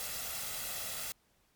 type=noise with comb filter; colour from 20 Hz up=white; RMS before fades=-39 dBFS; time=0-1.12 s; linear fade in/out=0 ms; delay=1.5 ms; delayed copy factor=+0.55; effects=pink hiss -71 dBFS RMS until 1.55 s + MP3 96 kbps